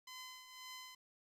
10% pulse tone with tremolo, 1022 Hz, C6, 41 cents flat, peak -39 dBFS, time 0.07-0.95 s, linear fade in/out 5 ms, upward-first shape triangle, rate 1.9 Hz, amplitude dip 65%, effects resampled to 32000 Hz + 12-bit

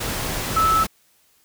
sine tone in noise, 1308 Hz, E6, 14 cents flat, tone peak -15 dBFS, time 0.56-0.84 s, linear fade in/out 10 ms, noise pink, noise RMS -26 dBFS, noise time 0-0.87 s, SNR +8 dB, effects white hiss -60 dBFS RMS until 1.44 s

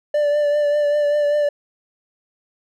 triangle tone with vibrato, 587.3 Hz, D5, in tune, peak -13 dBFS, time 0.14-1.49 s, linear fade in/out 5 ms, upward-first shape triangle, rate 5.1 Hz, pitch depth 29 cents each way, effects none

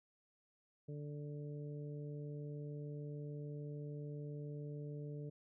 harmonic tone, 146.83 Hz, D3, in tune, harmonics 1 / 2 / 3 / 4, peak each -44 / -53 / -51 / -59 dBFS, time 0.88-5.3 s, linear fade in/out 10 ms, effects none

